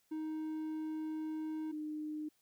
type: tone pair in turn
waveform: triangle / sine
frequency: 312.7 / 305 Hz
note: D#4 / D#4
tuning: +9 / -34 cents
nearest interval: unison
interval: 43 cents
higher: first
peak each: -35 / -38 dBFS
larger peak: first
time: 0.11-1.72 / 1.72-2.29 s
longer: first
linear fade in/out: 10 ms
effects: white hiss -75 dBFS RMS until 2.41 s